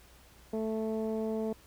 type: tone with low-pass filter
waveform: 15% pulse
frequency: 220 Hz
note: A3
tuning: in tune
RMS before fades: -33 dBFS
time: 0.53-1.53 s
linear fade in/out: 5 ms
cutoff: 500 Hz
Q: 1.1
effects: added 60 Hz sine -59 dBFS peak until 1.66 s + pink hiss -59 dBFS RMS until 1.66 s